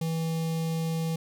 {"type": "tone with notch filter", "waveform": "square", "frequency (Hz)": 163, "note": "E3", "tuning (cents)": -19, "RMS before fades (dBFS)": -29, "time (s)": [0.01, 1.16], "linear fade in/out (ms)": 5, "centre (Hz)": 1500, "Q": 0.91, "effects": []}